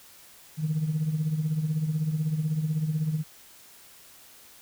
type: tone with tremolo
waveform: sine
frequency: 155.56 Hz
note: D#3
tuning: in tune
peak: -20 dBFS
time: 0.57-3.24 s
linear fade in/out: 50 ms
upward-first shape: triangle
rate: 16 Hz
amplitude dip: 75%
effects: tanh soft clip ceiling -19 dBFS + white hiss -52 dBFS RMS until 4.61 s